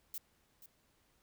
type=noise with echo; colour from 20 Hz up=violet; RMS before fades=-42 dBFS; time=0.14-0.18 s; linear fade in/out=2 ms; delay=480 ms; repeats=1; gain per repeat=-13 dB; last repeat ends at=0.66 s; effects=pink hiss -73 dBFS RMS until 1.22 s